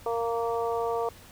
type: harmonic tone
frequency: 231.8 Hz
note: A#3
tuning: 10 cents flat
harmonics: 2 / 3 / 4 / 5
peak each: -28 / -32 / -34 / -36 dBFS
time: 0.06-1.09 s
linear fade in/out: 2 ms
effects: added 94 Hz sine -54 dBFS peak until 1.31 s + pink hiss -51 dBFS RMS until 1.31 s